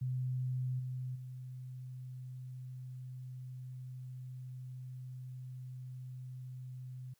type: tone with level steps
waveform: sine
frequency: 127.6 Hz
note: C3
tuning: 43 cents flat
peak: -33 / -37 / -43 dBFS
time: 0.01-7.14 s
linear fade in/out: 10 ms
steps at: 0.79 / 1.15 s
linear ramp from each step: 10 ms
effects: white hiss -75 dBFS RMS until 7.19 s